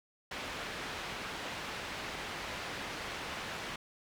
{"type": "low-pass noise", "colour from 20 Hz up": "white", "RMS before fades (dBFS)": -41, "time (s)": [0.31, 3.76], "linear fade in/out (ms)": 5, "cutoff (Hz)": 2700, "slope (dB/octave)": 12, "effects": []}